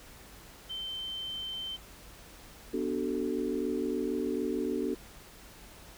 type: tone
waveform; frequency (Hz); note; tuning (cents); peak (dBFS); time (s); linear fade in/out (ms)
sine; 3100; G7; -20; -35; 0.69-1.77; 20
type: chord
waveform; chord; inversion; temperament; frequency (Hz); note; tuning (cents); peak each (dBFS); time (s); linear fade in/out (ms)
sine; B minor seventh; none; equal with one note detuned; 246.9 / 293.7 / 376 / 440; B3 / D4 / F#4 / A4; 0 / 0 / +28 / 0; -35 / -34 / -34 / -36; 2.73-4.95; 10
effects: added 50 Hz sine -58 dBFS peak until 5.97 s + pink hiss -52 dBFS RMS until 5.97 s